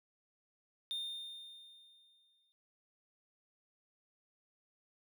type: tone with exponential decay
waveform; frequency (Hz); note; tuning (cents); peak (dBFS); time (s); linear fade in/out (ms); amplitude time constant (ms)
triangle; 3635; A#7; -44; -34; 0.91-2.52; 0; 350
effects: none